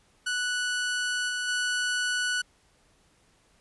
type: tone with level steps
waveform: sawtooth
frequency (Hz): 1479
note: F#6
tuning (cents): -1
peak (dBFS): -23 / -25 / -22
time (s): 0.26-2.42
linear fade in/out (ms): 10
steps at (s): 1.28 / 1.47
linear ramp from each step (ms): 20
effects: pink hiss -64 dBFS RMS until 3.6 s + resampled to 24000 Hz